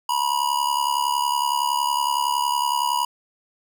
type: tone with amplitude modulation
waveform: square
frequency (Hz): 970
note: B5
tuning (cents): -31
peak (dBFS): -17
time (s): 0.09-3.05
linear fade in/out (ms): 5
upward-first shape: sine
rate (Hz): 70.8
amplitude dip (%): 80
effects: none